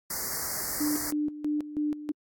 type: band-stop noise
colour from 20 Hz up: white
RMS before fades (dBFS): -32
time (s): 0.1-1.11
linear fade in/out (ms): 5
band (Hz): 2100 to 4500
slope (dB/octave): 96
type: tone with tremolo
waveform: sine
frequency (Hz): 298.6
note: D4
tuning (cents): +29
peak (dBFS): -25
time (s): 0.8-2.12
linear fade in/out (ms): 10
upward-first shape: square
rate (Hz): 3.1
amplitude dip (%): 75
effects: AAC 64 kbps